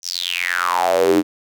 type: tone with high-pass filter sweep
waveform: square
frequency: 44.31 Hz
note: F1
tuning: 26 cents sharp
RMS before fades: -18 dBFS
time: 0.02-1.23 s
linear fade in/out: 50 ms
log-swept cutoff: 6100 to 280 Hz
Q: 7.6
effects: none